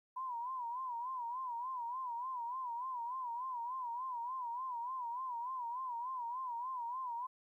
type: tone with vibrato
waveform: sine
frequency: 987.8 Hz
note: B5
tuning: in tune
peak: -38 dBFS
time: 0.16-7.27 s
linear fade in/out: 10 ms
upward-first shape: sine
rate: 3.4 Hz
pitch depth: 110 cents each way
effects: 13-bit